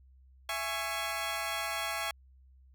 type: chord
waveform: 15% pulse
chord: C# minor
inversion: first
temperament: equal with one note detuned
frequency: 668.5 / 830.6 / 1108.7 Hz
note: E5 / G#5 / C#6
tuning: +24 / 0 / 0 cents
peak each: -31 dBFS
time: 0.49-2.11 s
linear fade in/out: 2 ms
effects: added 65 Hz sine -56 dBFS peak until 2.74 s